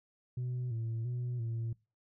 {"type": "tone with pitch steps", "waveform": "sine", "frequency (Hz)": [124.7, 113.8, 122.7, 114.7], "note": ["B2", "A#2", "B2", "A#2"], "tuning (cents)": [17, -41, -11, -28], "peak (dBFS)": -31, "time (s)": [0.37, 1.73], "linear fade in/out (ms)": 5, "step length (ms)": 340, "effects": ["noise-tail reverb RT60 0.3 s tail -25 dB re dry", "tanh soft clip ceiling -32 dBFS"]}